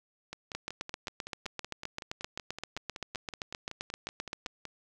two click trains, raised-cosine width 0.2 ms, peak -18 / -23 dBFS, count 31 / 24, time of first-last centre 0.55-4.461 / 0.33-4.653 s, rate 7.67 / 5.32 Hz, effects none

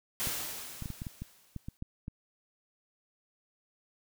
white noise with exponential decay, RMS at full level -32 dBFS, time 0.2-1.77 s, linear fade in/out 0 ms, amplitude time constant 340 ms
clicks, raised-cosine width 5 ms, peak -26 dBFS, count 11, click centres 0.272 / 0.823 / 0.858 / 0.903 / 1.019 / 1.068 / 1.22 / 1.563 / 1.685 / 1.824 / 2.081 s
effects none

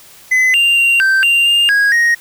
triangle tone with pitch steps, 2024 / 2787 / 2765 / 1558 / 2780 / 2808 / 1647 / 1873 Hz, B6 / F7 / F7 / G6 / F7 / F7 / G#6 / A#6, +42 / -4 / -18 / -11 / -9 / +9 / -15 / +8 cents, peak -7 dBFS, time 0.31-2.15 s, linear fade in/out 10 ms, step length 230 ms, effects white hiss -41 dBFS RMS until 2.2 s

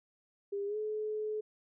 sine tone with pitch glide, 401.8 to 428.2 Hz, G4 to A4, +43 to -47 cents, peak -33 dBFS, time 0.52-1.41 s, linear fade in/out 10 ms, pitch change +110 cents, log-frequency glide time 0.66-0.77 s, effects none

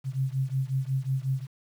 sine beating tone pair, 130.81 / 136.31 Hz, C3 / C#3, 0 / -29 cents, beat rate 5.5 Hz, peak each -28 / -29 dBFS, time 0.04-1.47 s, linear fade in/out 50 ms, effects 9-bit

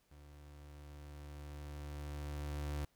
35% pulse tone with level ramp, 73.2 Hz, D2, 5 cents flat, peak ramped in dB -54 to -35 dBFS, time 0.11-2.85 s, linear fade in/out 5 ms, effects pink hiss -75 dBFS RMS until 2.95 s

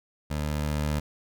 20% pulse tone with level ramp, 74.8 Hz, D2, 32 cents sharp, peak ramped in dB -23 to -20 dBFS, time 0.3-1 s, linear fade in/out 10 ms, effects none

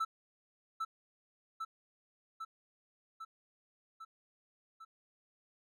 triangle tone with echo, 1318.5 Hz, E6, in tune, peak -29 dBFS, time 0-0.05 s, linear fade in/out 10 ms, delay 800 ms, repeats 6, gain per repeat -3 dB, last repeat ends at 4.85 s, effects none

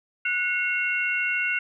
sine tone cluster, 1469 / 2167 / 2747 Hz, F#6 / C#7 / F7, -13 / -40 / -29 cents, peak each -27 dBFS, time 0.25-1.59 s, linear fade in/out 5 ms, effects none

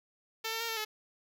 5% pulse tone with pitch steps, 446.4 / 450.9 / 461.2 / 449.7 / 430.1 Hz, A4 / A4 / A#4 / A4 / A4, +25 / +42 / -19 / +38 / -39 cents, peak -22 dBFS, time 0.44-0.85 s, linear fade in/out 10 ms, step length 82 ms, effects none

